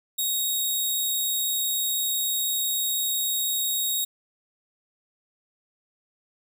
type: tone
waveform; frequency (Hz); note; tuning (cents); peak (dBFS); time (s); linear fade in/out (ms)
10% pulse; 3766; A#7; +17; -16; 0.18-4.05; 10
effects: none